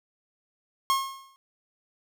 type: tone with exponential decay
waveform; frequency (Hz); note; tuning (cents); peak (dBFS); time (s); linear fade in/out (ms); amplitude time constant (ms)
45% pulse; 1080; C#6; -45; -19; 0.9-1.36; 0; 99
effects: none